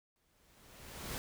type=noise with exponential growth; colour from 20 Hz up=pink; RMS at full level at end=-39 dBFS; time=0.16-1.18 s; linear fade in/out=0 ms; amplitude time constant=220 ms; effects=none